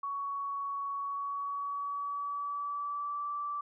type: tone with pitch glide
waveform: sine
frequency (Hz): 1119 to 1163.8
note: C#6 to D6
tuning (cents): +16 to -16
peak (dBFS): -33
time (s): 0.03-3.61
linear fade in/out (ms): 5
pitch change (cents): +68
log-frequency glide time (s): 0.95-3.29
effects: none